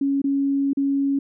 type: tone with dropouts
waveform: sine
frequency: 277.2 Hz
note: C#4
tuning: in tune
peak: -18 dBFS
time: 0.01-1.19 s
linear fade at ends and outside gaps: 5 ms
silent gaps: 0.218-0.241 / 0.733-0.771 s
effects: none